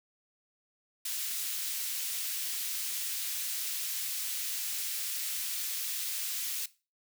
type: high-pass noise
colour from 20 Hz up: white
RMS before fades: -35 dBFS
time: 1.05-6.66 s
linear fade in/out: 5 ms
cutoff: 2400 Hz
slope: 12 dB/octave
effects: noise-tail reverb RT60 0.3 s tail -18 dB re dry